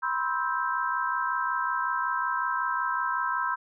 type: chord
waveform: sine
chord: C major seventh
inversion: third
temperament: just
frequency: 981.1 / 1046.5 / 1308.1 / 1569.8 Hz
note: B5 / C6 / E6 / G6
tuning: -12 / 0 / -14 / +2 cents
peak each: -31 dBFS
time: 0.02-3.56 s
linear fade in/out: 20 ms
effects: none